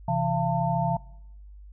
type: tone cluster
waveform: sine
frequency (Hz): 132.8 / 166.3 / 685 / 896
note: C3 / E3 / F5 / A5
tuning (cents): +26 / +16 / -34 / +31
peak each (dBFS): -28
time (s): 0.08-0.97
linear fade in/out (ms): 5
effects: noise-tail reverb RT60 0.8 s tail -22 dB re dry + added 50 Hz sine -43 dBFS peak until 1.72 s